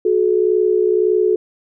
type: tone pair together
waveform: sine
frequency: 366.7 / 428.5 Hz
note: F#4 / A4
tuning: -15 / -46 cents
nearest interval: minor third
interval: 269 cents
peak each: -15 dBFS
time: 0.05-1.36 s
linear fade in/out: 5 ms
effects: none